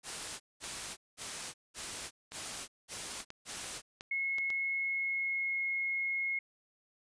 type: noise bursts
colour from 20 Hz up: white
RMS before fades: -40 dBFS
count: 7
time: 0.03-3.82 s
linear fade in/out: 50 ms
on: 370 ms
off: 200 ms
type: clicks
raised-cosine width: 0.2 ms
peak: -27 dBFS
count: 9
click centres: 0.641 / 2.32 / 2.512 / 3.203 / 3.304 / 3.643 / 4.009 / 4.384 / 4.503 s
type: tone with pitch glide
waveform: sine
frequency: 2175 to 2162 Hz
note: C#7 to C#7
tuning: -33 to -44 cents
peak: -31 dBFS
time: 4.11-6.39 s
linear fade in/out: 5 ms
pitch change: -11 cents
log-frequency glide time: 4.79-5.62 s
effects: resampled to 22050 Hz